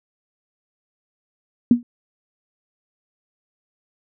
sine tone with exponential decay, 240 Hz, B3, 49 cents flat, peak -5 dBFS, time 1.71-1.83 s, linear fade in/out 2 ms, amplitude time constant 26 ms, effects none

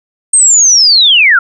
sine linear sweep, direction down, 8550 to 1337 Hz, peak -3 dBFS, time 0.33-1.39 s, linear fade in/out 5 ms, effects none

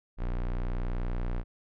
square tone, 30.14 Hz, B0, 41 cents flat, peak -29 dBFS, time 0.17-1.44 s, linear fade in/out 50 ms, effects low-pass 2000 Hz 12 dB/octave

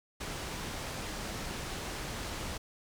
pink low-pass noise, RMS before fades -39 dBFS, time 0.2-2.58 s, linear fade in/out 10 ms, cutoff 8600 Hz, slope 12 dB/octave, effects none

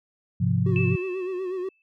sine chord, F minor, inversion first, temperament equal, 103.83 / 130.81 / 174.61 Hz, Ab2 / C3 / F3, 0 / 0 / 0 cents, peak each -24 dBFS, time 0.4-0.96 s, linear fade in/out 10 ms
triangle tone with vibrato, 370 Hz, F#4, in tune, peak -25 dBFS, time 0.66-1.69 s, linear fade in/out 5 ms, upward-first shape sine, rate 8.2 Hz, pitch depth 62 cents each way
sine tone with exponential decay, 2632 Hz, E7, 3 cents flat, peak -26 dBFS, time 0.76-1.82 s, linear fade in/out 1 ms, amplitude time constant 230 ms
effects none

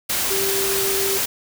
sine tone in noise, 390.9 Hz, G4, 5 cents flat, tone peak -23 dBFS, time 0.3-1.18 s, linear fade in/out 10 ms, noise white, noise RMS -22 dBFS, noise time 0.09-1.26 s, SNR -4 dB, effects none

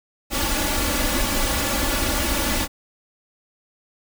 pink noise with comb filter, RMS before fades -22 dBFS, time 0.3-2.68 s, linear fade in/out 50 ms, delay 3.5 ms, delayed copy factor +0.9, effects none

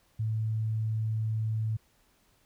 sine tone, 110 Hz, A2, in tune, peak -27 dBFS, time 0.19-1.77 s, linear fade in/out 10 ms, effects pink hiss -67 dBFS RMS until 2.45 s

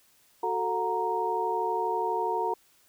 sine tone cluster, 370.6 / 442.9 / 726 / 932 Hz, F#4 / A4 / F#5 / A#5, +3 / +11 / -33 / -1 cents, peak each -33 / -32 / -35 / -28 dBFS, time 0.43-2.54 s, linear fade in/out 5 ms, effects white hiss -63 dBFS RMS until 2.88 s

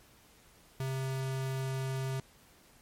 square tone, 132.8 Hz, C3, 26 cents sharp, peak -33 dBFS, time 0.8-2.2 s, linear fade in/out 2 ms, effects pink hiss -61 dBFS RMS until 2.81 s + MP3 64 kbps

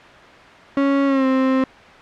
35% pulse tone with pitch glide, 277.2 to 262.7 Hz, C#4 to C4, 0 to +7 cents, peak -13 dBFS, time 0.77-1.64 s, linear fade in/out 2 ms, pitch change -93 cents, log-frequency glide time 1.06-1.26 s, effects white hiss -41 dBFS RMS until 2.01 s + low-pass 2000 Hz 12 dB/octave

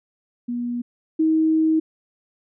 sine tone pair in turn, 241.1 / 317.3 Hz, B3 / D#4, -41 / +34 cents, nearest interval perfect fourth, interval 475 cents, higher second, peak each -23 / -15 dBFS, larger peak second, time 0.48-0.82 / 1.19-1.8 s, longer second, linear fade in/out 10 ms, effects none

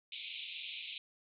pink band-pass noise, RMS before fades -45 dBFS, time 0.12-0.98 s, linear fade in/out 2 ms, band 2300 to 3900 Hz, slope 96 dB/octave, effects none

